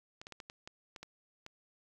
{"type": "clicks", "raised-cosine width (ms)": 0.2, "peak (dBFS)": -29, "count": 9, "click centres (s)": [0.215, 0.269, 0.323, 0.402, 0.499, 0.675, 0.962, 1.03, 1.464], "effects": ["10-bit"]}